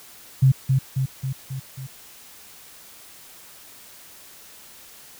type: tone with echo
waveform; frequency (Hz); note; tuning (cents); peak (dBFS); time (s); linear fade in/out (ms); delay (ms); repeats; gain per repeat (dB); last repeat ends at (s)
sine; 132.7; C3; +25; -11; 0.42-0.52; 10; 270; 5; -4; 1.87
effects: white hiss -46 dBFS RMS until 5.19 s